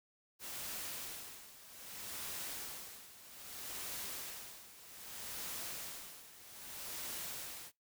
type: noise with tremolo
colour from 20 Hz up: white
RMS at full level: -43 dBFS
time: 0.39-7.72 s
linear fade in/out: 50 ms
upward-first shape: sine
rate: 0.63 Hz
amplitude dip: 80%
effects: noise-tail reverb RT60 0.2 s tail -24 dB re dry